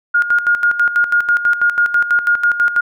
sine tone with tremolo, 1424 Hz, F6, 33 cents sharp, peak -9 dBFS, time 0.14-2.81 s, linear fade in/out 10 ms, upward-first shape square, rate 6.1 Hz, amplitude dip 70%, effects none

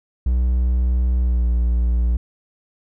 triangle tone with pitch glide, 61.74 to 59.26 Hz, B1 to A#1, 0 to +29 cents, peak -13 dBFS, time 0.26-2.17 s, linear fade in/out 5 ms, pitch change -71 cents, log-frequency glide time 1.21-1.47 s, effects none

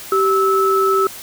sine tone pair together, 387.3 / 1305 Hz, G4 / E6, -21 / -18 cents, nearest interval octave + major sixth, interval 2103 cents, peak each -15 dBFS, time 0.12-1.07 s, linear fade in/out 2 ms, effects white hiss -34 dBFS RMS until 1.22 s

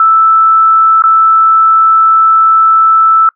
sine tone with dropouts, 1318.5 Hz, E6, in tune, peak -3 dBFS, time 0-3.29 s, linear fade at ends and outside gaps 2 ms, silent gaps 1.022-1.038 s, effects noise-tail reverb RT60 0.1 s tail -24 dB re dry

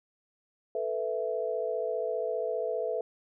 sine chord, A suspended second, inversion none, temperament just, 440 / 495 / 660 Hz, A4 / B4 / E5, 0 / +4 / +2 cents, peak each -33 dBFS, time 0.75-3.01 s, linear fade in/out 2 ms, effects none

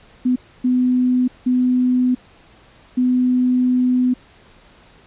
sine tone bursts at uneven times, 251.2 Hz, B3, 30 cents sharp, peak -13 dBFS, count 4, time 0.25-0.36 / 0.64-1.28 / 1.46-2.15 / 2.97-4.14 s, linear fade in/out 10 ms, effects pink hiss -49 dBFS RMS until 5.06 s + resampled to 8000 Hz

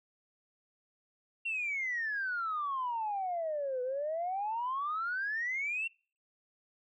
sine exponential two-way sweep, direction down then up, 2760 to 493.9 to 2760 Hz, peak -31 dBFS, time 1.45-5.88 s, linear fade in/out 10 ms, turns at 3.82 s, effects noise-tail reverb RT60 0.4 s tail -26 dB re dry + tanh soft clip ceiling -27 dBFS

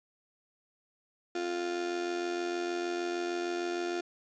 35% pulse tone with amplitude modulation, 350 Hz, F4, 4 cents sharp, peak -27 dBFS, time 1.35-4.01 s, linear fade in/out 5 ms, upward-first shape sine, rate 86.5 Hz, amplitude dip 60%, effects resampled to 16000 Hz

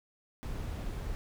brown noise, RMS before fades -37 dBFS, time 0.43-1.15 s, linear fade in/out 0 ms, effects none

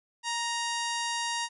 harmonic tone with a mistuned harmonic, 940 Hz, A#5, 14 cents sharp, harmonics 1 / 2 / 3 / 4 / 5 / 6 / 7 / 8 / 10, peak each -33 / -36 / -38 / -39 / -40 / -41 / -41 / -42 / -43 dBFS, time 0.23-1.49 s, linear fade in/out 50 ms, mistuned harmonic 2, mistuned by -17 cents, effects none

